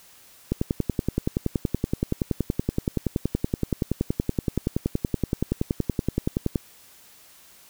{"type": "click train", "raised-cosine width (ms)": 3, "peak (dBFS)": -9, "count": 65, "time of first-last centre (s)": [0.52, 6.558], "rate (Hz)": 10.6, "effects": ["white hiss -52 dBFS RMS until 7.69 s"]}